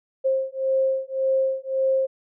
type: beating tone pair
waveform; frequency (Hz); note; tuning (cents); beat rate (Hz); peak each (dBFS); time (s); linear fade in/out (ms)
sine; 530 / 531.8; C5 / C5; +22 / +28; 1.8; -23; 0.24-2.07; 20
effects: none

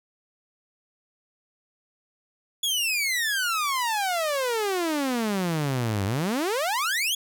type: exponential two-way sweep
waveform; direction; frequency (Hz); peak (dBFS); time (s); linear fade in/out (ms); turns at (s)
sawtooth; down then up; 3427 to 94.7 to 3427; -20; 2.63-7.15; 5; 6.05
effects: none

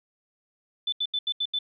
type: tone bursts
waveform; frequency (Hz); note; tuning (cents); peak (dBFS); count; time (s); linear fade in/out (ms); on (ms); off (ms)
sine; 3512; A7; -4; -24; 6; 0.87-1.589; 5; 54; 79
effects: none

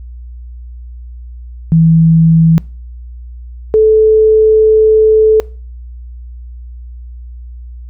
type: tone pair in turn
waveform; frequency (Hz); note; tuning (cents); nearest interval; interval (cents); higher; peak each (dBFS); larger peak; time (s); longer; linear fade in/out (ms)
sine; 163.2 / 435.7; E3 / A4; -17 / -17; octave + perfect fourth; 1700; second; -4; neither; 1.72-2.58 / 3.74-5.4; second; 0
effects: noise-tail reverb RT60 0.4 s tail -24 dB re dry + added 60 Hz sine -26 dBFS peak until 7.89 s

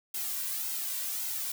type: noise with flanger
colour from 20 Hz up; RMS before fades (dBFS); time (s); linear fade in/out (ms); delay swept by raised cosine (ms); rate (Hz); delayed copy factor
blue; -34; 0.14-1.52; 5; 1.7 to 2.37; 1.8; -0.8
effects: none

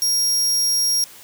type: tone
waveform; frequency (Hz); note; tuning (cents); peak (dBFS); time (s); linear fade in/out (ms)
sawtooth; 5600; F8; +4; -14; 0.02-1.04; 0
effects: white hiss -43 dBFS RMS until 1.23 s + high-pass 60 Hz 12 dB/octave

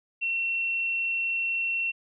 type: tone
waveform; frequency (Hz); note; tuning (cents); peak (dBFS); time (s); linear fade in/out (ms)
sine; 2716; F7; -49; -25; 0.21-1.92; 20
effects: none

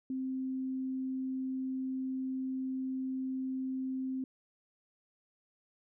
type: tone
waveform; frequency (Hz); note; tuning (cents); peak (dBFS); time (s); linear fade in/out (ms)
sine; 261.6; C4; 0; -33; 0.1-4.24; 2
effects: none

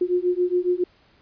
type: beating tone pair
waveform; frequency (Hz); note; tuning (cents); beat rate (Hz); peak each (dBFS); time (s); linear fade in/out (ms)
sine; 354.7 / 361.9; F4 / F#4; +27 / -38; 7.2; -22; 0.01-0.84; 5
effects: pink hiss -58 dBFS RMS until 1.21 s + resampled to 11025 Hz

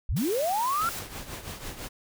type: linear sweep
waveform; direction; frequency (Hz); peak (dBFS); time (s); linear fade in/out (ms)
sine; up; 30.87 to 1396.9; -24; 0.09-0.89; 0
type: noise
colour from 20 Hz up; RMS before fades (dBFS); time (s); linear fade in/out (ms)
white; -37; 0.16-1; 10
type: noise with tremolo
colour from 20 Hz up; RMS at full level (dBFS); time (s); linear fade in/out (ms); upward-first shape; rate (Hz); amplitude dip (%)
pink; -36; 0.8-1.89; 20; triangle; 6; 70
effects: none

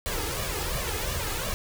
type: noise with flanger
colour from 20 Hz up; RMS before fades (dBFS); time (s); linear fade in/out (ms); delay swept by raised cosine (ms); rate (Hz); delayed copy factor
pink; -30; 0.06-1.54; 0; 1.7 to 2.41; 2.8; +0.7
effects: none

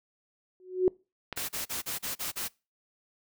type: tone with exponential growth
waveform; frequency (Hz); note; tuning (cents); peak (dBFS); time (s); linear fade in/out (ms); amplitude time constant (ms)
sine; 368.6; F#4; -7; -16; 0.6-0.88; 1; 60
type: clicks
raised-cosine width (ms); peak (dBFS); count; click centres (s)
0.3; -18; 2; 1.327 / 1.376
type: noise bursts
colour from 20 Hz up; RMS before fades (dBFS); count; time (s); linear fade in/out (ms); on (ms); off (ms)
white; -34; 7; 1.36-2.486; 20; 130; 36
effects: noise-tail reverb RT60 0.3 s tail -25 dB re dry

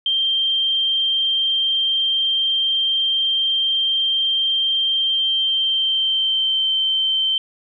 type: tone with pitch glide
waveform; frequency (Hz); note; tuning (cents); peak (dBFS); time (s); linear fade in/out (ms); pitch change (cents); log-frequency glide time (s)
sine; 3162 to 3111; G7 to G7; +14 to -14; -16; 0.06-7.38; 2; -28; 4.92-6.71
effects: none

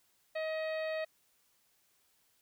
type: harmonic tone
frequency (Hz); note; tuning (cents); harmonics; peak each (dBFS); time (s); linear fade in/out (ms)
632; D#5; +27; 1 / 2 / 3 / 4 / 5 / 6 / 7; -34 / -50 / -43 / -47 / -57 / -53 / -55; 0.35-1.05; 10
effects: white hiss -72 dBFS RMS until 2.41 s

